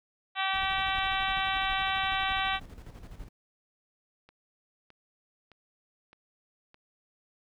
harmonic tone, 384.7 Hz, G4, 33 cents flat, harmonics 2 / 3 / 4 / 5 / 6 / 7 / 8 / 9 / 10, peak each -32 / -34 / -35 / -36 / -37 / -37 / -38 / -39 / -39 dBFS, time 0.35-2.6 s, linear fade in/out 50 ms
brown noise with tremolo, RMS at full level -42 dBFS, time 0.53-3.29 s, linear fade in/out 10 ms, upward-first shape square, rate 12 Hz, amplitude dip 55%
click train, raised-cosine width 0.3 ms, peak -38 dBFS, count 5, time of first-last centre 4.29-6.744 s, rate 1.63 Hz
effects none

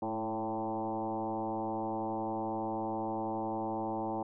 sine tone with frequency modulation, 554.4 Hz, C#5, in tune, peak -32 dBFS, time 0.02-4.23 s, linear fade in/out 5 ms, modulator 112 Hz, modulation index 3.3, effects none

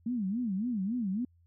sine tone with vibrato, 216.4 Hz, A3, 29 cents flat, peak -29 dBFS, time 0.06-1.25 s, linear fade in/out 5 ms, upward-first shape sine, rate 3.6 Hz, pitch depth 260 cents each way, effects added 85 Hz sine -61 dBFS peak until 1.46 s

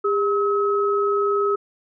sine tone pair together, 404.1 / 1283 Hz, G#4 / E6, -47 / -47 cents, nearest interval octave + minor sixth, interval 2000 cents, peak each -19 / -22 dBFS, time 0.04-1.56 s, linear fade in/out 10 ms, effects none

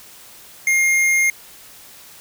sine tone with tanh clipping, 2128 Hz, C7, 29 cents sharp, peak -15 dBFS, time 0.67-1.3 s, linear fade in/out 2 ms, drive 18 dB, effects white hiss -43 dBFS RMS until 2.2 s

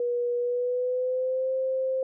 sine tone with pitch glide, 483.3 to 524 Hz, B4 to C5, -38 to +2 cents, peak -24 dBFS, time 0-2.03 s, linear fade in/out 2 ms, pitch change +140 cents, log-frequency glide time 0.37-1.52 s, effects none

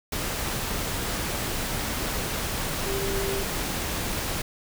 sine tone in noise, 393 Hz, G4, 4 cents sharp, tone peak -29 dBFS, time 2.86-3.43 s, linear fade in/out 5 ms, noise pink, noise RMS -29 dBFS, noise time 0.12-4.42 s, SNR -3 dB, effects none

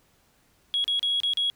sine tone with dropouts, 3323 Hz, G#7, in tune, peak -21 dBFS, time 0.74-1.5 s, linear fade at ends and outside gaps 0 ms, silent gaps 0.842-0.879 / 0.994-1.029 / 1.202-1.234 / 1.335-1.372 s, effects tanh soft clip ceiling -18 dBFS + pink hiss -64 dBFS RMS until 1.55 s

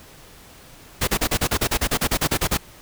pink noise bursts, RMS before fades -20 dBFS, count 16, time 1.01-2.575 s, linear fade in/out 10 ms, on 65 ms, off 35 ms, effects pink hiss -46 dBFS RMS until 2.81 s

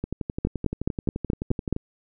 two click trains, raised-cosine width 3 ms, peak -15 / -9 dBFS, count 21 / 7, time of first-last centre 0.04-1.764 / 0.45-1.727 s, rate 11.6 / 4.7 Hz, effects none

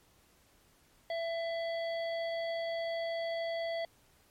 harmonic tone with a mistuned harmonic, 667 Hz, E5, 20 cents sharp, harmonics 1 / 3 / 5 / 7, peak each -33 / -43 / -47 / -50 dBFS, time 1.1-3.85 s, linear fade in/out 2 ms, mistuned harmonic 7, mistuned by -53 cents, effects pink hiss -66 dBFS RMS until 4.3 s + MP3 64 kbps

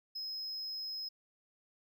triangle tone, 5120 Hz, D#8, 49 cents sharp, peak -37 dBFS, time 0.15-1.09 s, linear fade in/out 10 ms, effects none

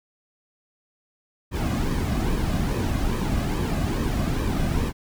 brown noise with flanger, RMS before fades -24 dBFS, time 1.51-4.93 s, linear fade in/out 50 ms, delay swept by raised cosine 1.4 to 2.24 ms, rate 2.4 Hz, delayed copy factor -0.55, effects none

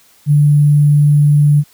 sine tone with sample-and-hold, 146.83 Hz, D3, in tune, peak -6 dBFS, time 0.26-1.64 s, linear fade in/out 50 ms, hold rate 11025 Hz, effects white hiss -49 dBFS RMS until 1.73 s

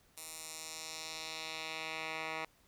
10% pulse tone with band-pass filter sweep, 159.1 Hz, D#3, 39 cents sharp, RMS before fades -43 dBFS, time 0.17-2.45 s, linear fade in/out 2 ms, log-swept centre 10000 to 1800 Hz, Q 1.3, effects pink hiss -68 dBFS RMS until 2.67 s

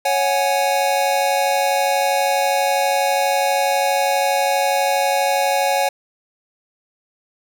square chord, C# suspended fourth, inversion none, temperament just, 554.4 / 739.2 / 831.5 Hz, C#5 / F#5 / G#5, 0 / -2 / +2 cents, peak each -21 dBFS, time 0.05-5.89 s, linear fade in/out 5 ms, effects none

